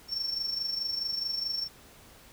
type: tone with amplitude modulation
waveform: triangle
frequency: 5440 Hz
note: F8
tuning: 46 cents flat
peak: -26 dBFS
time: 0.08-1.69 s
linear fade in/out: 50 ms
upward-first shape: sine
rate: 24.7 Hz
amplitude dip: 60%
effects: pink hiss -54 dBFS RMS until 2.32 s